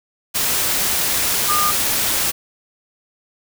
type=tone in noise; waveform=sine; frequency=1212 Hz; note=D#6; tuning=46 cents flat; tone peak=-17 dBFS; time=1.48-1.72 s; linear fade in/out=20 ms; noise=white; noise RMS=-19 dBFS; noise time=0.34-2.32 s; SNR=-1 dB; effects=none